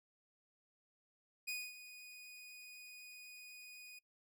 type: tone with ADSR envelope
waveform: sawtooth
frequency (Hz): 2477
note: D#7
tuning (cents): -8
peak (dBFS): -35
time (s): 1.47-3.99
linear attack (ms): 16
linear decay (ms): 240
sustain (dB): -14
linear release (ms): 6
effects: noise-tail reverb RT60 0.1 s tail -23 dB re dry